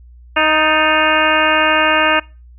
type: harmonic tone with a mistuned harmonic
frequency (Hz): 311.1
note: D#4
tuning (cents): 0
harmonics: 1 / 2 / 3 / 4 / 5 / 6 / 7 / 8 / 9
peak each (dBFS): -23 / -18 / -19 / -18 / -18 / -21 / -22 / -20 / -19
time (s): 0.36-2.2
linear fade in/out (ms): 10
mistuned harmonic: 6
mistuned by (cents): -76
effects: noise-tail reverb RT60 0.3 s tail -24 dB re dry + added 60 Hz sine -38 dBFS peak until 2.58 s